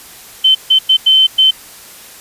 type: tone bursts at uneven times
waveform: sine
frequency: 3077 Hz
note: G7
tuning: 33 cents flat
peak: -5 dBFS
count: 5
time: 0.44-0.55 / 0.7-0.79 / 0.89-0.97 / 1.06-1.27 / 1.38-1.51 s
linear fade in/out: 10 ms
effects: white hiss -36 dBFS RMS until 2.2 s + resampled to 32000 Hz